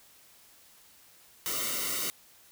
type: noise with comb filter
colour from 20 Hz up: white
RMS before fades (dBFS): -32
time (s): 1.46-2.1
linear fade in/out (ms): 0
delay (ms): 1.2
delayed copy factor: -0.9
effects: white hiss -58 dBFS RMS until 2.51 s